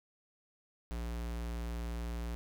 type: tone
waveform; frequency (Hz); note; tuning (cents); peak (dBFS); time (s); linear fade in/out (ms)
square; 58.27; A#1; 0; -37; 0.91-2.35; 0
effects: none